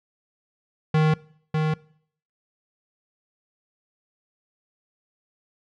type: tone with echo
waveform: square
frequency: 155.56 Hz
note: D#3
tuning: in tune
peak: -17 dBFS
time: 0.94-1.14 s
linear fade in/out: 5 ms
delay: 600 ms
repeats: 1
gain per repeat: -4 dB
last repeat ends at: 1.74 s
effects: noise-tail reverb RT60 0.6 s tail -22 dB re dry + low-pass 3000 Hz 12 dB/octave